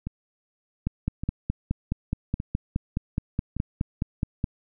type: two click trains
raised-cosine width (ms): 5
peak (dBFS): -12 / -18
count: 18 / 4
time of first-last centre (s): 0.87-4.441 / 0.07-3.567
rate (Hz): 4.76 / 0.858
effects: none